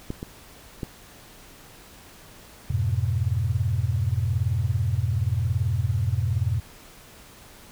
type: clicks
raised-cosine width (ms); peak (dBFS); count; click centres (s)
3; -16 / -19 / -16; 3; 0.104 / 0.229 / 0.832
type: chord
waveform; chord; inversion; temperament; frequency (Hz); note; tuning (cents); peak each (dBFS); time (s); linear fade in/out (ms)
sine; F diminished; none; just; 87.31 / 104.77 / 125.72; F2 / Ab2 / Cb3; 0 / +16 / +31; -26 / -25 / -26; 2.7-6.6; 5
effects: pink hiss -48 dBFS RMS until 7.71 s